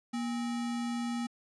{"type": "tone with sample-and-hold", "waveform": "sine", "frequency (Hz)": 238.1, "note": "A#3", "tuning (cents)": 37, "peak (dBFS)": -31, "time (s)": [0.13, 1.27], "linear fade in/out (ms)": 10, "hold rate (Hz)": 1050, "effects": ["resampled to 22050 Hz"]}